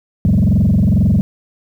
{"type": "tone with frequency modulation", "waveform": "sine", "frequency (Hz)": 145.9, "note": "D3", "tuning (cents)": -11, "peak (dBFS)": -7, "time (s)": [0.25, 1.21], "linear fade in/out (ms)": 0, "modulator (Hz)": 22.2, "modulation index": 3.3, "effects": ["tanh soft clip ceiling -7 dBFS", "8-bit"]}